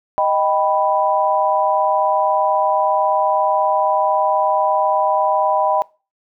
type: chord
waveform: sine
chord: Eb augmented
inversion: none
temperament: equal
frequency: 622.3 / 784 / 987.8 Hz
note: Eb5 / G5 / B5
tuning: 0 / 0 / 0 cents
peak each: -18 dBFS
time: 0.18-5.82 s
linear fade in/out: 0 ms
effects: noise-tail reverb RT60 0.3 s tail -21 dB re dry